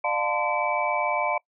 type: tone cluster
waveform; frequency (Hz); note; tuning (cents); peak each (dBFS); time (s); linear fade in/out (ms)
sine; 599 / 706 / 889 / 1027 / 2302; D5 / F5 / A5 / C6 / D7; +34 / +19 / +18 / -33 / -35; -29; 0.04-1.38; 5
effects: noise-tail reverb RT60 0.1 s tail -24 dB re dry